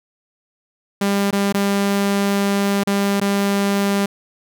sawtooth tone with dropouts, 199.7 Hz, G3, 32 cents sharp, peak -12 dBFS, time 1.01-4.06 s, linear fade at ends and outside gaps 5 ms, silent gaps 1.309-1.327 / 1.525-1.543 / 2.836-2.871 / 3.201-3.213 s, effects none

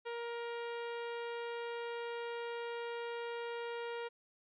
sawtooth tone, 470.3 Hz, A#4, 15 cents sharp, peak -35 dBFS, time 0.05-4.09 s, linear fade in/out 20 ms, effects resampled to 8000 Hz

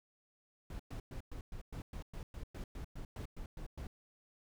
brown noise bursts, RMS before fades -44 dBFS, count 16, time 0.7-3.87 s, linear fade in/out 2 ms, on 95 ms, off 110 ms, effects none

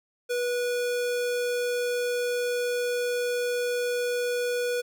square tone, 487.8 Hz, B4, 21 cents flat, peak -26 dBFS, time 0.29-4.82 s, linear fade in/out 20 ms, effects none

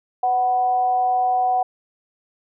sine tone with amplitude modulation, 745 Hz, F#5, 12 cents sharp, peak -14 dBFS, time 0.23-1.63 s, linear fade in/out 5 ms, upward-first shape sine, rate 242 Hz, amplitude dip 45%, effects none

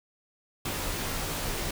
pink noise with comb filter, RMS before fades -32 dBFS, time 0.65-1.71 s, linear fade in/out 5 ms, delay 16 ms, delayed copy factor -0.6, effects none

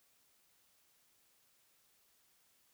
silence, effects white hiss -72 dBFS RMS until 2.73 s

